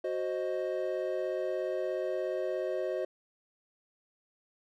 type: chord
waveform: triangle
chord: C diminished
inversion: second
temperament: equal with one note detuned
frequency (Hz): 370 / 525.4 / 622.3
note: Gb4 / C5 / Eb5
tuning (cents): 0 / +7 / 0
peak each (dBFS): -33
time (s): 0.04-3.05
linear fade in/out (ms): 5
effects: none